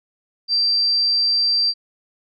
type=tone; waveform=sine; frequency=4699 Hz; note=D8; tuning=in tune; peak=-15 dBFS; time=0.48-1.74 s; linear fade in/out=50 ms; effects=none